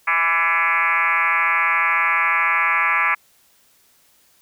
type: tone with frequency modulation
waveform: sine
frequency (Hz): 1687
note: G#6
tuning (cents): +27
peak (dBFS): -15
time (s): 0.07-3.15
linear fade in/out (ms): 10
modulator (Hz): 172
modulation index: 4.1
effects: white hiss -57 dBFS RMS until 4.41 s